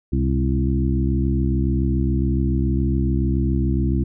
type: harmonic tone with a mistuned harmonic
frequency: 67.1 Hz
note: C2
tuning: 44 cents sharp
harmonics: 1 / 2 / 3 / 4 / 5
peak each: -20 / -23 / -25 / -26 / -27 dBFS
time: 0.12-4.04 s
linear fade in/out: 10 ms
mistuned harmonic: 2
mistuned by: -69 cents
effects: none